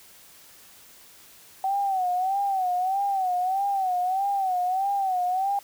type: tone with vibrato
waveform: sine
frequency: 759 Hz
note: F#5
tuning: 44 cents sharp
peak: -22 dBFS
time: 1.64-5.59 s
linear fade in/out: 2 ms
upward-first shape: sine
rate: 1.6 Hz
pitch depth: 98 cents each way
effects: white hiss -51 dBFS RMS until 5.63 s